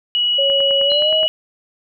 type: tone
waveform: sine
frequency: 2922 Hz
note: F#7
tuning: 22 cents flat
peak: -14 dBFS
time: 0.15-1.28 s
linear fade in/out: 0 ms
type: tone with pitch glide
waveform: sine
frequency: 554.4 to 629.5 Hz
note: C#5 to D#5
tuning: 0 to +20 cents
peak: -17 dBFS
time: 0.38-1.27 s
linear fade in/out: 10 ms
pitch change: +220 cents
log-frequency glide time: 0.83-1.13 s
type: click train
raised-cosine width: 0.5 ms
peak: -17 dBFS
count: 8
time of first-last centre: 0.5-1.231 s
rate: 9.57 Hz
type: tone with exponential decay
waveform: sine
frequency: 4089 Hz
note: C8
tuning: 41 cents flat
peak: -21 dBFS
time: 0.9-1.27 s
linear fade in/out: 5 ms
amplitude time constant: 80 ms
effects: none